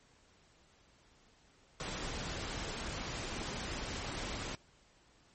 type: noise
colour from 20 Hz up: pink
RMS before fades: -40 dBFS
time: 1.8-4.55 s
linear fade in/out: 0 ms
effects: pink hiss -66 dBFS RMS until 5.34 s + MP3 32 kbps